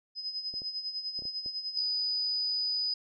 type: tone with tremolo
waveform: sine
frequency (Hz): 5040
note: D#8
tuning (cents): +21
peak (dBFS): -31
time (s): 0.15-1.85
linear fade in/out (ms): 50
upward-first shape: sine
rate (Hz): 10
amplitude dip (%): 65
type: clicks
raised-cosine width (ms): 2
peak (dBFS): -36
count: 6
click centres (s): 0.54 / 0.619 / 1.191 / 1.222 / 1.254 / 1.461
type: tone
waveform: sine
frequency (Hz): 4978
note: D#8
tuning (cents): 0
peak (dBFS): -28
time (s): 1.77-2.94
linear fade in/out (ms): 5
effects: none